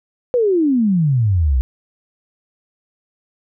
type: exponential sweep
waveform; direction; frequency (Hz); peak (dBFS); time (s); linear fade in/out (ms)
sine; down; 510 to 59.5; -12; 0.34-1.61; 0
effects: none